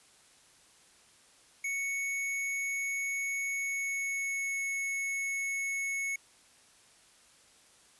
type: tone with pitch glide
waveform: square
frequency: 2217 to 2203 Hz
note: C#7 to C#7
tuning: 0 to -11 cents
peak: -32 dBFS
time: 1.64-6.16 s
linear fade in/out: 5 ms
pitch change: -11 cents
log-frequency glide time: 3.48-4.63 s
effects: white hiss -61 dBFS RMS until 7.99 s + resampled to 24000 Hz